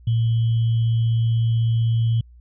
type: tone with sample-and-hold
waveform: sine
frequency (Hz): 114.5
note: A#2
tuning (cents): -31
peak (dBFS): -16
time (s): 0.07-2.21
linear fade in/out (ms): 5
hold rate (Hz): 3150
effects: added 60 Hz sine -44 dBFS peak until 2.4 s + resampled to 11025 Hz